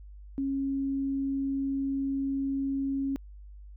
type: tone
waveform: sine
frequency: 273.1 Hz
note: C#4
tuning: 26 cents flat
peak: -27 dBFS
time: 0.38-3.16 s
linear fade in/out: 0 ms
effects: added 50 Hz sine -44 dBFS peak until 3.76 s